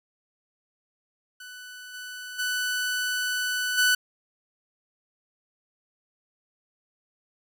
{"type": "tone with level steps", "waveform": "sawtooth", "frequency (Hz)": 1493, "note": "F#6", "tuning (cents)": 15, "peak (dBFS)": [-37, -33, -22, -15], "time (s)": [1.4, 3.95], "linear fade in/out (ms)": 5, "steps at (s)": [1.93, 2.38, 3.77], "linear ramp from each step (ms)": 20, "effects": []}